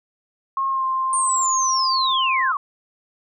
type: tone with pitch glide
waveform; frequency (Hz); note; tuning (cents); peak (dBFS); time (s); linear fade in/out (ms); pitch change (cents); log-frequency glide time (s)
sine; 1078 to 1051.6; C#6 to C6; -49 to +8; -19; 0.57-2.52; 2; -43; 0.69-0.85
type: linear sweep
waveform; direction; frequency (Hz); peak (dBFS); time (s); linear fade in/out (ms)
sine; down; 8940 to 1069; -20; 1.13-2.57; 2
effects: none